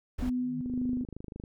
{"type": "noise", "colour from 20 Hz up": "brown", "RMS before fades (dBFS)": -34, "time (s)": [0.18, 0.3], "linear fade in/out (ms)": 10}
{"type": "tone with tremolo", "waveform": "sine", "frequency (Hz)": 250, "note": "B3", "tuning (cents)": 21, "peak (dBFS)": -27, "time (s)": [0.22, 1.04], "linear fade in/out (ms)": 5, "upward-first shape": "sine", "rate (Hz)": 1.9, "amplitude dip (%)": 45}
{"type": "tone with exponential growth", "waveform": "sine", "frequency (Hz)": 155.56, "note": "D#3", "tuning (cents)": 0, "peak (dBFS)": -33, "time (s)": [0.25, 0.61], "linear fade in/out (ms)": 0, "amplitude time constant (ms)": 78}
{"type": "click train", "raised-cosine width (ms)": 3, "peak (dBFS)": -28, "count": 21, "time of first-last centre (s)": [0.66, 1.438], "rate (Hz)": 25.7}
{"effects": []}